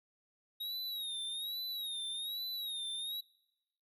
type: tone with vibrato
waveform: square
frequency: 3778 Hz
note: A#7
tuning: 22 cents sharp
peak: -38 dBFS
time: 0.6-3.21 s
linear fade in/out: 10 ms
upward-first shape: sine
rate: 1.2 Hz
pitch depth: 100 cents each way
effects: noise-tail reverb RT60 1.0 s tail -25 dB re dry